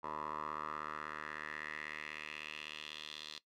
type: tone with band-pass filter sweep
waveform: 10% pulse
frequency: 76.2 Hz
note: D#2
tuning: 36 cents flat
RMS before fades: -45 dBFS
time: 0.03-3.39 s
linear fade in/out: 10 ms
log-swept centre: 930 to 3900 Hz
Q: 3.6
effects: noise-tail reverb RT60 0.1 s tail -17 dB re dry